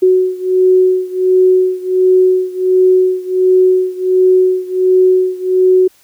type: beating tone pair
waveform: sine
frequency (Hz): 370 / 371.4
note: F#4 / F#4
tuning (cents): 0 / +7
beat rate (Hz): 1.4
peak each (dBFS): -10 / -12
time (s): 0.02-5.88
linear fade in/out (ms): 10
effects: white hiss -50 dBFS RMS until 6.03 s